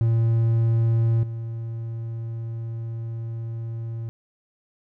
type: tone with level steps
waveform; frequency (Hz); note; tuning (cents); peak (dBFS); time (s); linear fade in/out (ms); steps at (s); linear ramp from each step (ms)
triangle; 114.5; A#2; -31; -15 / -26; 0.01-4.09; 0; 1.23; 2
effects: none